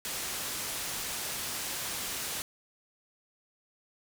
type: low-pass noise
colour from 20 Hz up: white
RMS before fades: -36 dBFS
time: 0.05-2.42 s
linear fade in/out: 0 ms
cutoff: 12000 Hz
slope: 12 dB/octave
effects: none